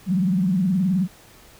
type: tone with vibrato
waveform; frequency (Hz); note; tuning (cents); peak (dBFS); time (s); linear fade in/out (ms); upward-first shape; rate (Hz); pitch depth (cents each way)
sine; 185; F#3; 0; -17; 0.06-1.08; 50; triangle; 19; 190
effects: pink hiss -49 dBFS RMS until 1.59 s